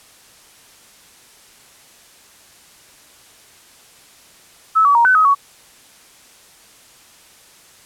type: tone with pitch steps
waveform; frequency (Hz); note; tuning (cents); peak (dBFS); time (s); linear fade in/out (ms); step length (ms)
sine; 1302 / 1140 / 938 / 1512 / 1268 / 1120; E6 / C#6 / A#5 / F#6 / D#6 / C#6; -22 / +48 / +11 / +37 / +32 / +18; -9; 4.75-5.35; 20; 100
effects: white hiss -47 dBFS RMS until 7.85 s + low-pass 11000 Hz 12 dB/octave